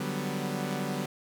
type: chord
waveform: sawtooth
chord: G major seventh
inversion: second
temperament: equal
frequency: 146.83 / 185 / 196 / 246.9 Hz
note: D3 / F#3 / G3 / B3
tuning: 0 / 0 / 0 / 0 cents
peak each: -32 dBFS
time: 0-1.06 s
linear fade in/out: 5 ms
effects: none